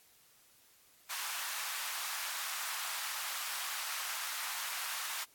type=high-pass noise; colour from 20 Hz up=pink; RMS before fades=-39 dBFS; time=1.09-5.25 s; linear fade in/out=20 ms; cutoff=960 Hz; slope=24 dB/octave; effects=white hiss -64 dBFS RMS until 5.34 s + AAC 64 kbps